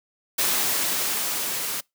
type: noise with level ramp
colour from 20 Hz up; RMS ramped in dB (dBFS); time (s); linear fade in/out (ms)
white; -22 to -29; 0.38-1.81; 10
effects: noise-tail reverb RT60 0.2 s tail -26 dB re dry + high-pass 150 Hz 12 dB/octave